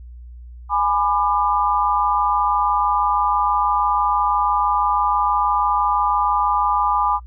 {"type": "chord", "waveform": "sine", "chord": "G# diminished", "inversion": "none", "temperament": "just", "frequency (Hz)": [830.6, 996.7, 1196.1], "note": ["G#5", "B5", "D6"], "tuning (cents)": [0, 16, 31], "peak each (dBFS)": -20, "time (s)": [0.69, 7.2], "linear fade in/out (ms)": 50, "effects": ["noise-tail reverb RT60 0.1 s tail -26 dB re dry", "added 60 Hz sine -35 dBFS peak until 7.26 s"]}